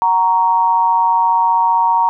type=tone with amplitude modulation; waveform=sine; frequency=932.3 Hz; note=A#5; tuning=in tune; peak=-7 dBFS; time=0.02-2.09 s; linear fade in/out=0 ms; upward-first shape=sine; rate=185 Hz; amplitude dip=70%; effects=none